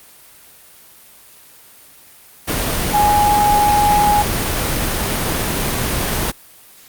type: tone in noise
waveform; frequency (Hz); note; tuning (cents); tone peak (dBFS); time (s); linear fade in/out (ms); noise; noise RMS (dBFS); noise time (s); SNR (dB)
sine; 830.6; G#5; 0; -11; 2.93-4.23; 20; pink; -19; 2.47-6.32; +5
effects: white hiss -44 dBFS RMS until 6.88 s + Opus 32 kbps